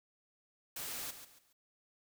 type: noise with echo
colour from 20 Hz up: white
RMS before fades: -42 dBFS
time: 0.76-1.11 s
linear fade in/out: 5 ms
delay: 140 ms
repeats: 3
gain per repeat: -10 dB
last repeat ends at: 1.53 s
effects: none

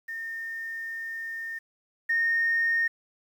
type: tone pair in turn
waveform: sine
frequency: 1822 / 1840 Hz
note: A#6 / A#6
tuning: -40 / -23 cents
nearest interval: unison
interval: 17 cents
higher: second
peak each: -32 / -21 dBFS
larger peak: second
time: 0.08-1.59 / 2.09-2.88 s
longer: first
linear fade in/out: 10 ms
effects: tanh soft clip ceiling -17 dBFS + 9-bit

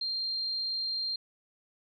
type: tone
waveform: sine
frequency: 4186 Hz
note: C8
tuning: in tune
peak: -30 dBFS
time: 0.01-1.16 s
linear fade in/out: 5 ms
effects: none

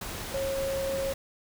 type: tone in noise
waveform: sine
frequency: 543 Hz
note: C#5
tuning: 36 cents flat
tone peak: -28 dBFS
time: 0.34-1.13 s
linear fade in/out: 5 ms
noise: pink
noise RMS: -37 dBFS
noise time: 0.01-1.14 s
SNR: +6 dB
effects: none

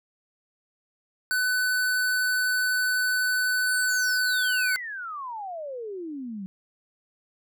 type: tone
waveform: square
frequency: 1502 Hz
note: F#6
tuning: 26 cents sharp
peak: -23 dBFS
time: 1.31-4.76 s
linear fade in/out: 0 ms
type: exponential sweep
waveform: sine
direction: down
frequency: 9956 to 185 Hz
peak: -32 dBFS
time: 3.67-6.46 s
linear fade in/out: 0 ms
effects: none

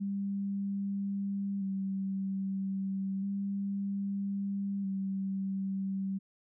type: tone with vibrato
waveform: sine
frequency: 196 Hz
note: G3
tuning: in tune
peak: -31 dBFS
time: 0-6.19 s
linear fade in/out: 20 ms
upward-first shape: square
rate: 0.31 Hz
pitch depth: 22 cents each way
effects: none

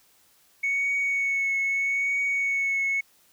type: tone with vibrato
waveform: sine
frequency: 2217 Hz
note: C#7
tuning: in tune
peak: -21 dBFS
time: 0.63-3.01 s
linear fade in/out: 10 ms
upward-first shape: triangle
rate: 0.79 Hz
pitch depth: 21 cents each way
effects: tanh soft clip ceiling -20 dBFS + white hiss -61 dBFS RMS until 3.32 s

